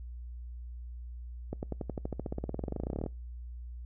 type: accelerating click train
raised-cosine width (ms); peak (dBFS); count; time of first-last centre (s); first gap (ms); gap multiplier
2; -21; 30; 1.53-3.063; 99; 0.95
effects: noise-tail reverb RT60 0.3 s tail -26 dB re dry + added 60 Hz sine -40 dBFS peak until 3.85 s